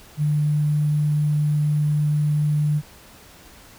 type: tone with sample-and-hold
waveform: sine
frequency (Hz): 149.3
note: D3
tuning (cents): +29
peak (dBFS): -17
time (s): 0.17-2.82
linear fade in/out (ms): 50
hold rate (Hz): 11025
effects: pink hiss -47 dBFS RMS until 3.78 s